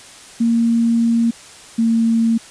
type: tone pair in turn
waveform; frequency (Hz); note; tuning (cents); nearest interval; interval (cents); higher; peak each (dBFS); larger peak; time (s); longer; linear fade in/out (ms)
sine; 231.7 / 228.1; A#3 / A#3; -10 / -37; unison; 27; first; -12; neither; 0.4-1.31 / 1.78-2.38; first; 10
effects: white hiss -40 dBFS RMS until 2.5 s + resampled to 22050 Hz